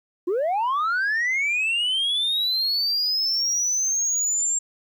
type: linear sweep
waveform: sine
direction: up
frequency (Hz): 329.6 to 7460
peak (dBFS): -18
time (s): 0.27-4.59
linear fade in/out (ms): 10
effects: tanh soft clip ceiling -19 dBFS + 10-bit